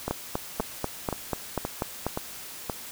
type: two click trains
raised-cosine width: 1 ms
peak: -14 / -12 dBFS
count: 6 / 9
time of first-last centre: 0.08-2.698 / 0.11-2.066 s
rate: 1.91 / 4.09 Hz
effects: white hiss -41 dBFS RMS until 2.91 s